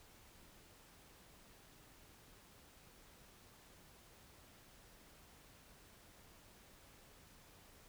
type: silence
effects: pink hiss -63 dBFS RMS until 7.88 s